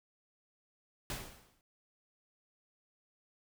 pink noise with exponential decay, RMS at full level -37 dBFS, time 1.1-1.61 s, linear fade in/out 1 ms, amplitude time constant 110 ms, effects none

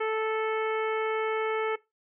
harmonic tone, 438.7 Hz, A4, 5 cents flat, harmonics 1 / 2 / 3 / 4 / 5 / 6 / 7, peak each -27 / -35 / -34 / -40 / -37 / -48 / -48 dBFS, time 0-1.76 s, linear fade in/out 10 ms, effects noise-tail reverb RT60 0.2 s tail -19 dB re dry

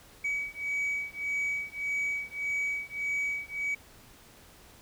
sine beating tone pair, 2271 / 2272.7 Hz, C#7 / C#7, +41 / +43 cents, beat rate 1.7 Hz, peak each -31 dBFS, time 0.24-3.75 s, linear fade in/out 10 ms, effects tanh soft clip ceiling -26 dBFS + pink hiss -55 dBFS RMS until 4.81 s

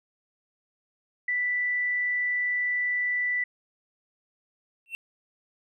sine tone, 1975.5 Hz, B6, in tune, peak -24 dBFS, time 1.28-3.44 s, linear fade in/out 5 ms
triangle tone with exponential growth, 2700 Hz, E7, 41 cents sharp, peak -26 dBFS, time 4.86-4.95 s, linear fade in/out 0 ms, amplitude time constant 19 ms
effects none

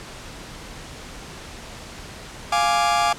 40% pulse chord, D diminished, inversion first, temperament equal, 698.5 / 830.6 / 1174.7 Hz, F5 / Ab5 / D6, 0 / 0 / 0 cents, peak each -21 dBFS, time 2.52-3.13 s, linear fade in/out 5 ms, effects pink hiss -38 dBFS RMS until 3.18 s + low-pass 8000 Hz 12 dB/octave

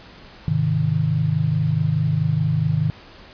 sine chord, Ab major, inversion none, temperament equal, 103.83 / 130.81 / 155.56 Hz, Ab2 / C3 / Eb3, 0 / 0 / 0 cents, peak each -24 / -23 / -19 dBFS, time 0.48-2.9 s, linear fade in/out 0 ms, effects pink hiss -44 dBFS RMS until 3.33 s + resampled to 11025 Hz

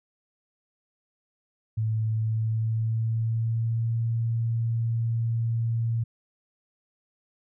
sine tone with pitch glide, 110.2 to 115.01 Hz, A2 to A#2, +3 to -23 cents, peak -23 dBFS, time 1.77-6.04 s, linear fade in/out 10 ms, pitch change +74 cents, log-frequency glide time 2.11-3.97 s, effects none

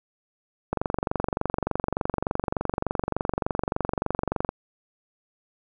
click train, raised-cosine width 1 ms, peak -10 dBFS, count 89, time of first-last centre 0.73-4.491 s, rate 23.4 Hz, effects none

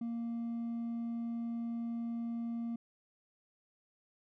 sine tone with hard clipping, 232.7 Hz, A#3, 3 cents flat, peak -36 dBFS, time 0.01-2.76 s, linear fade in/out 5 ms, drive 2 dB, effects none

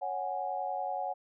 sine chord, C# suspended fourth, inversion none, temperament equal, 554.4 / 740 / 830.6 Hz, C#5 / F#5 / G#5, 0 / 0 / 0 cents, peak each -39 / -34 / -37 dBFS, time 0.01-1.14 s, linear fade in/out 20 ms, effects none

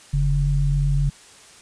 sine tone pair together, 44.6 / 141.6 Hz, F1 / C#3, +37 / +37 cents, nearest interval octave + minor sixth, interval 2000 cents, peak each -20 / -19 dBFS, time 0.13-1.1 s, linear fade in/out 10 ms, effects white hiss -47 dBFS RMS until 1.61 s + resampled to 22050 Hz

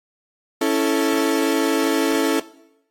35% pulse chord, A major, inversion first, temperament equal, 277.2 / 329.6 / 440 Hz, C#4 / E4 / A4, 0 / 0 / 0 cents, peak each -20 dBFS, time 0.61-2.4 s, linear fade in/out 5 ms, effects noise-tail reverb RT60 0.8 s tail -18 dB re dry + AAC 48 kbps

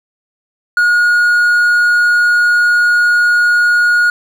triangle tone, 1441 Hz, F#6, 46 cents flat, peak -6 dBFS, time 0.77-4.1 s, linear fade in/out 2 ms, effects none

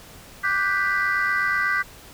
sine chord, G major seventh, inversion second, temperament equal, 1174.7 / 1480 / 1568 / 1975.5 Hz, D6 / F#6 / G6 / B6, 0 / 0 / 0 / 0 cents, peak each -25 / -26 / -23 / -23 dBFS, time 0.43-1.83 s, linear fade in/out 20 ms, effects tanh soft clip ceiling -14 dBFS + pink hiss -45 dBFS RMS until 2.13 s

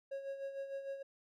triangle tone with tremolo, 548 Hz, C#5, 20 cents flat, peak -36 dBFS, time 0.11-1.03 s, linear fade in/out 10 ms, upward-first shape sine, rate 6.6 Hz, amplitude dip 60%, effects none

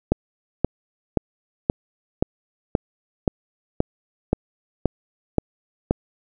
click train, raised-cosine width 2 ms, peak -3 dBFS, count 12, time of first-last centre 0.12-5.909 s, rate 1.9 Hz, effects none

